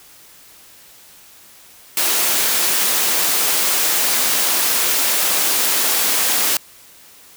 white high-pass noise, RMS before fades -17 dBFS, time 1.97-6.57 s, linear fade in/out 2 ms, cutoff 260 Hz, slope 12 dB/octave, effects white hiss -45 dBFS RMS until 7.36 s

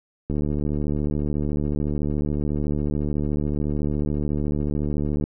click train, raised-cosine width 3 ms, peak -13 dBFS, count 366, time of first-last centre 0.3-5.239 s, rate 73.9 Hz, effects none

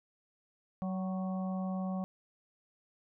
harmonic tone with a mistuned harmonic, 187.8 Hz, F#3, 26 cents sharp, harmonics 1 / 3 / 4 / 5 / 6, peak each -33 / -44 / -44 / -57 / -49 dBFS, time 0.82-2.04 s, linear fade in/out 0 ms, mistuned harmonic 6, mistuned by -33 cents, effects none

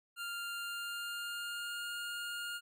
25% pulse tone with pitch glide, 1396.9 to 1416.4 Hz, F6 to F6, 0 to +24 cents, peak -35 dBFS, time 0.16-2.61 s, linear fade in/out 50 ms, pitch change +24 cents, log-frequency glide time 0.58-1.85 s, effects none

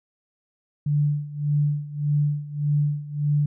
sine tone with tremolo, 146.83 Hz, D3, in tune, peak -17 dBFS, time 0.86-3.46 s, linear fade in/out 5 ms, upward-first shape sine, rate 1.7 Hz, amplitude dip 85%, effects none

